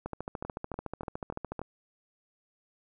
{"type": "two click trains", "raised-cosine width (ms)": 1, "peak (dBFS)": [-21, -24], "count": [22, 5], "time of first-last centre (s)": [[0.06, 1.593], [0.45, 1.616]], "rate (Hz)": [13.7, 3.43], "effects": []}